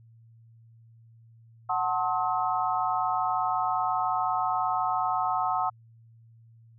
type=chord; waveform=sine; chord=F# diminished seventh; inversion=none; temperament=just; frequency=740 / 888 / 1065.6 / 1278.7 Hz; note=F#5 / A5 / C6 / Eb6; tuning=0 / +16 / +31 / +47 cents; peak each=-28 / -31 / -31 / -30 dBFS; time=1.69-5.7 s; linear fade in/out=10 ms; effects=added 114 Hz sine -52 dBFS peak until 6.78 s